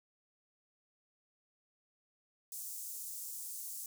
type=high-pass noise; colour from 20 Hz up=pink; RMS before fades=-44 dBFS; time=2.52-3.86 s; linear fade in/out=2 ms; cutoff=7100 Hz; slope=24 dB/octave; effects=none